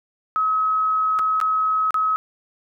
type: tone with dropouts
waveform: sine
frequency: 1279 Hz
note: D#6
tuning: 47 cents sharp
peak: -17 dBFS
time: 0.36-2.16 s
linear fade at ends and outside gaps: 0 ms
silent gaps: 1.189-1.193 / 1.402-1.413 / 1.907-1.943 s
effects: none